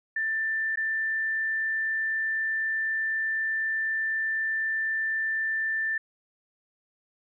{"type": "tone with dropouts", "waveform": "sine", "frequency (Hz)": 1776, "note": "A6", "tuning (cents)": 16, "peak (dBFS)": -25, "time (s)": [0.16, 5.98], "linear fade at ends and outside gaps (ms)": 5, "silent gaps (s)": [0.758, 0.772], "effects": []}